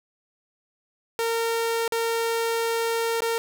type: tone with dropouts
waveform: sawtooth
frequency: 459 Hz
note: A#4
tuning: 27 cents flat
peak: -19 dBFS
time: 1.19-3.38 s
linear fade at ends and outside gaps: 0 ms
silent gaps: 1.878-1.922 / 3.205-3.22 s
effects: none